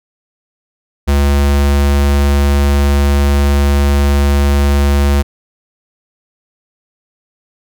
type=tone; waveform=square; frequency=70.8 Hz; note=C#2; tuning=37 cents sharp; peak=-9 dBFS; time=1.07-5.23 s; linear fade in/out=20 ms; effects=none